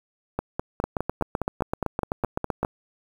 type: two click trains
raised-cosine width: 1 ms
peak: -10 / -11 dBFS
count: 15 / 12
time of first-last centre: 0.84-2.63 / 0.39-2.649 s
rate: 7.82 / 4.87 Hz
effects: 7-bit